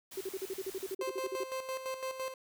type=noise; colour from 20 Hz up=white; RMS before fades=-48 dBFS; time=0.11-0.95 s; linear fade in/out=10 ms
type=tone bursts; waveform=sine; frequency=382.1 Hz; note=G4; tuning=44 cents flat; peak=-34 dBFS; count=16; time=0.17-1.439 s; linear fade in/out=5 ms; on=39 ms; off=43 ms
type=tone with tremolo; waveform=30% pulse; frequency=523.3 Hz; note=C5; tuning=in tune; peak=-32 dBFS; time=1.01-2.34 s; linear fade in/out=2 ms; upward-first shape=square; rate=5.9 Hz; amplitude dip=60%
effects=none